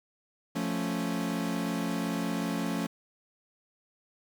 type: chord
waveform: 40% pulse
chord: F augmented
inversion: none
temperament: equal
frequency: 174.61 / 220 / 277.2 Hz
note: F3 / A3 / C#4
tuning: 0 / 0 / 0 cents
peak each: -33 dBFS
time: 0.55-2.87 s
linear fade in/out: 10 ms
effects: 9-bit